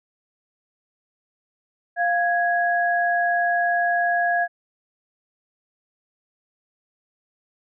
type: tone pair together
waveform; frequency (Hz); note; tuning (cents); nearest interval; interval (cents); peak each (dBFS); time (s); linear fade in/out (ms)
sine; 698.5 / 1661.3; F5 / G#6; 0 / 0; octave + minor third; 1500; -20 / -22; 1.96-4.48; 50
effects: none